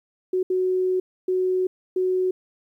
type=tone bursts at uneven times; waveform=sine; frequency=370 Hz; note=F#4; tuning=in tune; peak=-19 dBFS; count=4; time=0.33-0.43 / 0.5-1 / 1.28-1.67 / 1.96-2.31 s; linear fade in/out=5 ms; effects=10-bit